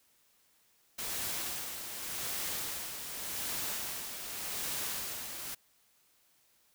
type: noise with tremolo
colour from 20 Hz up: white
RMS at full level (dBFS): -36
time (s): 0.98-5.55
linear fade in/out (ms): 10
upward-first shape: sine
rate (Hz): 0.86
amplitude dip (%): 50
effects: white hiss -69 dBFS RMS until 6.74 s